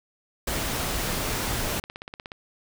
pink noise, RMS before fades -28 dBFS, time 0.47-1.8 s, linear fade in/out 5 ms
brown noise with exponential decay, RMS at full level -28 dBFS, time 0.7-0.84 s, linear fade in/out 2 ms, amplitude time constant 30 ms
click train, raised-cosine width 0.3 ms, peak -21 dBFS, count 14, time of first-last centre 1.54-2.318 s, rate 16.7 Hz
effects none

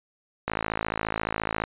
click train, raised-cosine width 0.5 ms, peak -11 dBFS, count 64, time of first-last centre 0.48-1.638 s, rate 54.4 Hz, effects resampled to 8000 Hz

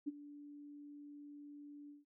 sine tone with ADSR envelope, 290.6 Hz, D4, 18 cents flat, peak -34 dBFS, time 0.06-2.05 s, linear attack 21 ms, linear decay 26 ms, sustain -16 dB, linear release 160 ms, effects noise-tail reverb RT60 0.1 s tail -25 dB re dry

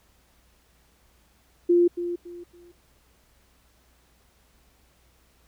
sine tone with echo, 348.4 Hz, F4, 4 cents flat, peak -15 dBFS, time 1.69-1.88 s, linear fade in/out 10 ms, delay 280 ms, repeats 3, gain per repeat -11 dB, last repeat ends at 2.72 s, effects added 60 Hz sine -63 dBFS peak until 5.47 s + pink hiss -63 dBFS RMS until 5.47 s

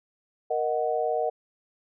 sine chord, D# minor, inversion second, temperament equal with one note detuned, 468.9 / 622.3 / 740 Hz, A#4 / D#5 / F#5, +10 / 0 / 0 cents, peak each -28 dBFS, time 0.5-1.3 s, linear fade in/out 10 ms, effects none

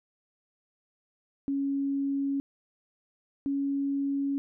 sine tone pair in turn, 277.2 / 278.4 Hz, C#4 / C#4, 0 / +8 cents, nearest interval unison, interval 8 cents, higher second, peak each -26 dBFS, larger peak neither, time 1.48-2.4 / 3.46-4.38 s, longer neither, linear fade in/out 0 ms, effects none

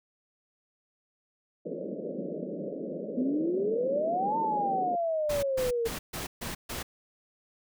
white band-pass noise, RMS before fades -36 dBFS, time 1.65-4.96 s, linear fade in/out 10 ms, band 160 to 600 Hz, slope 96 dB/octave
sine exponential two-way sweep, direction up then down, 242.6 to 911 to 452.8 Hz, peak -26 dBFS, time 3.17-5.88 s, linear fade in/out 10 ms, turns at 4.38 s
pink noise bursts, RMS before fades -36 dBFS, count 6, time 5.29-6.83 s, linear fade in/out 10 ms, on 140 ms, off 140 ms
effects none

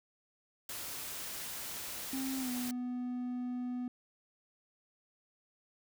white noise, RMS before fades -42 dBFS, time 0.69-2.71 s, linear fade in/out 2 ms
triangle tone with pitch glide, 265.5 to 247.7 Hz, C4 to B3, +25 to +5 cents, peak -33 dBFS, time 2.13-3.88 s, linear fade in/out 2 ms, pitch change -120 cents, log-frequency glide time 2.38-2.51 s
effects none

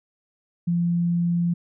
sine tone, 172.2 Hz, F3, 24 cents flat, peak -19 dBFS, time 0.67-1.54 s, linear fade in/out 10 ms, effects none

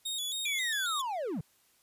sawtooth tone with vibrato, 3569 Hz, A7, 24 cents sharp, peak -30 dBFS, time 0.05-1.02 s, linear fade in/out 10 ms, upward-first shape square, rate 3.7 Hz, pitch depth 74 cents each way
triangle linear sweep, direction down, 2414 to 123.47 Hz, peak -30 dBFS, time 0.45-1.41 s, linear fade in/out 5 ms
effects white hiss -67 dBFS RMS until 1.82 s + resampled to 32000 Hz

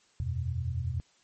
sine chord, E suspended second, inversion none, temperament just, 82.41 / 92.71 / 123.61 Hz, E2 / F#2 / B2, 0 / +4 / +2 cents, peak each -33 / -35 / -33 dBFS, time 0.2-1 s, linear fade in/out 0 ms, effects white hiss -65 dBFS RMS until 1.23 s + MP3 32 kbps

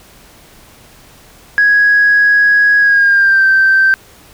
sine tone with pitch glide, 1661.2 to 1558.9 Hz, G#6 to G6, 0 to -10 cents, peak -5 dBFS, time 1.58-3.94 s, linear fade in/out 0 ms, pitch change -110 cents, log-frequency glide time 2.79-3.46 s, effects tanh soft clip ceiling -2 dBFS + pink hiss -42 dBFS RMS until 4.33 s

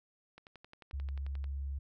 click train, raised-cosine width 0.3 ms, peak -36 dBFS, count 13, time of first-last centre 0.38-1.442 s, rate 11.3 Hz
sine tone, 69.1 Hz, C#2, 5 cents flat, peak -35 dBFS, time 0.93-1.79 s, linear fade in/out 10 ms
effects none

